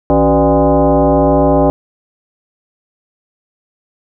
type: tone with frequency modulation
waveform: sine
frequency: 158.3 Hz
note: D#3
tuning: 30 cents sharp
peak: -7 dBFS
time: 0.1-1.7 s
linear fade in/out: 0 ms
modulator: 218 Hz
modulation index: 3.1
effects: none